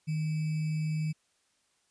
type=tone with sample-and-hold; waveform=sine; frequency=155.56 Hz; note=D#3; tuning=in tune; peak=-28 dBFS; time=0.07-1.13 s; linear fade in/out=20 ms; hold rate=2450 Hz; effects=white hiss -72 dBFS RMS until 1.9 s + resampled to 22050 Hz